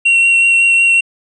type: tone with vibrato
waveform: triangle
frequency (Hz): 2736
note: F7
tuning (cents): -36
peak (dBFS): -6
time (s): 0.05-1.01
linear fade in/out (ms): 10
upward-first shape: sine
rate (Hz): 5.4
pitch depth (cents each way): 11
effects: resampled to 24000 Hz